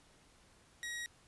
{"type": "tone", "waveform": "sawtooth", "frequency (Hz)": 1899, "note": "A#6", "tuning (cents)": 32, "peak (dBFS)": -36, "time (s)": [0.83, 1.06], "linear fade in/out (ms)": 0, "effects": ["pink hiss -65 dBFS RMS until 1.27 s", "resampled to 24000 Hz"]}